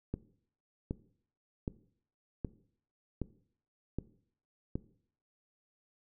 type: click train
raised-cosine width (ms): 3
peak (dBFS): -21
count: 7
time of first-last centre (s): 0.14-4.755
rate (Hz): 1.3
effects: noise-tail reverb RT60 0.6 s tail -18 dB re dry